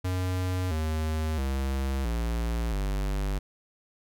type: tone with pitch steps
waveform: square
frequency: 91.8 / 78.54 / 67.2 / 57.5 / 49.19 Hz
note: F#2 / D#2 / C2 / A#1 / G1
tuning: -13 / +17 / +47 / -23 / +7 cents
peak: -27 dBFS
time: 0.04-3.39 s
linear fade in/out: 10 ms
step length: 670 ms
effects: none